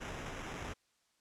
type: noise with sample-and-hold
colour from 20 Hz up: pink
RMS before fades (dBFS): -43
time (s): 0-0.74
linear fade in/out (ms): 20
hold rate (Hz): 4410
effects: white hiss -75 dBFS RMS until 1.2 s + low-pass 8000 Hz 12 dB/octave